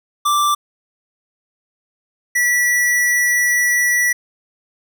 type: tone pair in turn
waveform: square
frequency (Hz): 1174.7 / 1950.8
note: D6 / B6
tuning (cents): 0 / -22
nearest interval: major sixth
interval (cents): 878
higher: second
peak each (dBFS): -14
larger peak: neither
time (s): 0.25-0.55 / 2.35-4.13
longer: second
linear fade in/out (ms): 10
effects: none